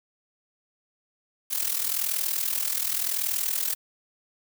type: noise with amplitude modulation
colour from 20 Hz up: blue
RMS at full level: -24 dBFS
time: 1.5-3.75 s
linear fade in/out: 20 ms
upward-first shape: sine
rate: 40.9 Hz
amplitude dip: 75%
effects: none